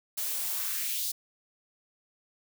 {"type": "noise with high-pass filter sweep", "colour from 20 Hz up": "blue", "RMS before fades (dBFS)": -32, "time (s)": [0.17, 1.12], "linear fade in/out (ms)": 10, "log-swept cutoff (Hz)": [250, 4800], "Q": 1.9, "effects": []}